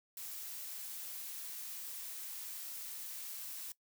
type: noise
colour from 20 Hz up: blue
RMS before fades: -45 dBFS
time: 0.17-3.72 s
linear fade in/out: 2 ms
effects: noise-tail reverb RT60 0.1 s tail -19 dB re dry